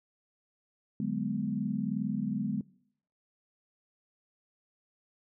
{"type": "chord", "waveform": "sine", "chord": "G# half-diminished seventh", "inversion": "second", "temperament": "equal", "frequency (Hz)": [146.83, 185, 207.7, 246.9], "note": ["D3", "F#3", "G#3", "B3"], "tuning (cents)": [0, 0, 0, 0], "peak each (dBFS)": [-38, -36, -32, -35], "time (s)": [1, 2.61], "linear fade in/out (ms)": 2, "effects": ["noise-tail reverb RT60 0.7 s tail -23 dB re dry"]}